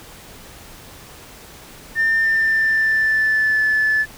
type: tone with pitch glide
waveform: sine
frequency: 1800 to 1737.7 Hz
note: A6 to A6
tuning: +39 to -22 cents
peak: -13 dBFS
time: 1.95-4.06 s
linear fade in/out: 50 ms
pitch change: -61 cents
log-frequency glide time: 2.18-3.65 s
effects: tanh soft clip ceiling -11 dBFS + pink hiss -41 dBFS RMS until 4.17 s